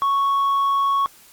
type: tone with tanh clipping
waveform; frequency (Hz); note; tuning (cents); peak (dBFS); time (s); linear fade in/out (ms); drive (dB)
triangle; 1108.7; C#6; 0; -17; 0.02-1.06; 0; 7
effects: white hiss -49 dBFS RMS until 1.32 s + Opus 48 kbps